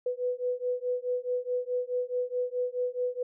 sine beating tone pair, 493.9 / 498.6 Hz, B4 / B4, 0 / +16 cents, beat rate 4.7 Hz, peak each -31 dBFS, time 0.06-3.23 s, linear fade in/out 5 ms, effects none

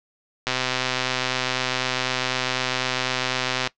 click train, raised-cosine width 0.2 ms, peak -5 dBFS, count 411, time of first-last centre 0.47-3.673 s, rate 128 Hz, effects noise-tail reverb RT60 0.1 s tail -19 dB re dry + low-pass 6000 Hz 12 dB/octave

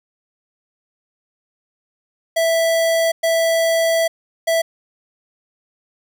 square tone bursts at uneven times, 659 Hz, E5, 1 cent flat, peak -15 dBFS, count 3, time 2.36-3.12 / 3.23-4.08 / 4.47-4.62 s, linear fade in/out 10 ms, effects none

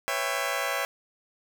15% pulse chord, C# half-diminished seventh, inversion third, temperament just, 498.9 / 554.4 / 665.2 / 798.3 Hz, B4 / C#5 / E5 / G5, +17 / 0 / +16 / +31 cents, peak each -29 / -25 / -26 / -27 dBFS, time 0.08-0.85 s, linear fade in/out 0 ms, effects 9-bit

